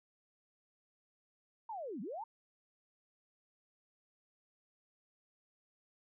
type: linear two-way sweep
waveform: sine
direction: down then up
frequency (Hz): 940 to 174.61 to 940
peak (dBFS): -40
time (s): 1.69-2.24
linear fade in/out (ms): 5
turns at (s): 2.01
effects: none